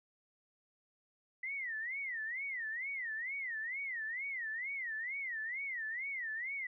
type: tone with vibrato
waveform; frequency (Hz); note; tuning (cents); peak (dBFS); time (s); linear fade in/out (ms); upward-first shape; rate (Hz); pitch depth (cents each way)
sine; 1975.5; B6; 0; -37; 1.43-6.67; 5; sine; 2.2; 220
effects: none